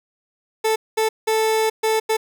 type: tone bursts at uneven times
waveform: 30% pulse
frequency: 440 Hz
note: A4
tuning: in tune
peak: -14 dBFS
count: 5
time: 0.64-0.76 / 0.97-1.09 / 1.27-1.7 / 1.83-2 / 2.09-2.17 s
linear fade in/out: 10 ms
effects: none